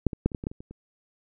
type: clicks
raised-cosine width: 3 ms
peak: -8 / -20 / -8 / -26 / -17 / -22 / -14 / -27 / -29 / -29 dBFS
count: 10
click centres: 0.067 / 0.132 / 0.26 / 0.318 / 0.348 / 0.439 / 0.469 / 0.515 / 0.605 / 0.71 s
effects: none